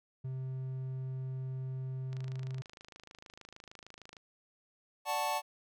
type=tone; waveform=triangle; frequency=130.81 Hz; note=C3; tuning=in tune; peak=-34 dBFS; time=0.24-2.62 s; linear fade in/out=10 ms
type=click train; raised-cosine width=0.2 ms; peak=-33 dBFS; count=55; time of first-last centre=2.13-4.168 s; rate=26.5 Hz
type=chord; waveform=square; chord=D major seventh; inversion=none; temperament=equal; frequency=587.3 / 740 / 880 / 1108.7 Hz; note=D5 / F#5 / A5 / C#6; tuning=0 / 0 / 0 / 0 cents; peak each=-40 / -38 / -35 / -40 dBFS; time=5.05-5.42 s; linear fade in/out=50 ms
effects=none